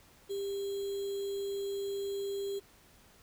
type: tone with sample-and-hold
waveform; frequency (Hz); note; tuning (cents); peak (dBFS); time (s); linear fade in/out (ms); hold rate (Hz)
sine; 397; G4; +22; -33; 0.29-2.6; 20; 3675
effects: pink hiss -61 dBFS RMS until 3.22 s